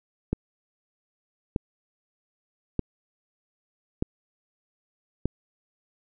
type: click train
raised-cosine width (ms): 3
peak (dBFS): -11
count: 5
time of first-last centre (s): 0.33-5.256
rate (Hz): 0.812
effects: none